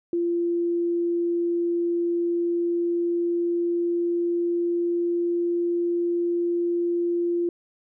sine tone with pitch glide, 343.6 to 345.6 Hz, F4 to F4, -28 to -18 cents, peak -21 dBFS, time 0.13-7.49 s, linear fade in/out 2 ms, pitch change +10 cents, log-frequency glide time 2.01-5.59 s, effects none

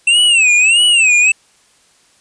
square tone with vibrato, 2671 Hz, E7, 22 cents sharp, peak -8 dBFS, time 0.07-1.32 s, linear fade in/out 5 ms, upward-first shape sine, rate 1.6 Hz, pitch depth 170 cents each way, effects white hiss -52 dBFS RMS until 2.2 s + resampled to 22050 Hz

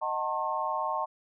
sine chord, D# diminished seventh, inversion none, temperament just, 622.3 / 746.7 / 896 / 1075.3 Hz, D#5 / F#5 / A5 / C6, 0 / +16 / +31 / +47 cents, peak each -35 / -36 / -32 / -32 dBFS, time 0.01-1.06 s, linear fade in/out 20 ms, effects none

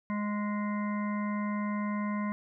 harmonic tone, 207.7 Hz, G#3, in tune, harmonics 1 / 3 / 5 / 7 / 9 / 10, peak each -30 / -43 / -38 / -49 / -47 / -45 dBFS, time 0.1-2.32 s, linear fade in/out 0 ms, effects none

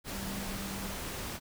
sine tone in noise, 196 Hz, G3, in tune, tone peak -40 dBFS, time 0.1-0.98 s, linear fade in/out 50 ms, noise pink, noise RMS -39 dBFS, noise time 0.04-1.4 s, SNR -4 dB, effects none

